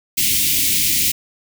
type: band-stop noise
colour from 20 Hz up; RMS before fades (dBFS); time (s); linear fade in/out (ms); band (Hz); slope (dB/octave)
white; -17; 0.17-1.12; 10; 340 to 2100; 48
effects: none